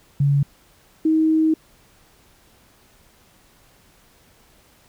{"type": "tone pair in turn", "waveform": "sine", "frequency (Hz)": [141.4, 316.5], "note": ["C#3", "D#4"], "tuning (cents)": [35, 30], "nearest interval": "octave + major second", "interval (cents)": 1395, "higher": "second", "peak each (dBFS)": -14, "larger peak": "neither", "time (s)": [[0.2, 0.43], [1.05, 1.54]], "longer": "second", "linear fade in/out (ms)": 5, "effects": ["pink hiss -55 dBFS RMS until 4.88 s"]}